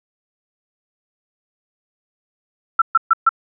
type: tone bursts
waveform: sine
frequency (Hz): 1342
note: E6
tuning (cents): +31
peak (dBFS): -8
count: 4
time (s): 2.79-3.292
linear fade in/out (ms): 5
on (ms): 28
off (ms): 130
effects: none